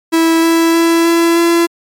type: tone with pitch steps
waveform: 45% pulse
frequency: 327.8 / 330.5 / 333.1 / 335.8 / 338.6 Hz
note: E4 / E4 / E4 / E4 / E4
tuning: -10 / +5 / +18 / +32 / +46 cents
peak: -8 dBFS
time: 0.12-1.67 s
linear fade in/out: 20 ms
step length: 310 ms
effects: MP3 64 kbps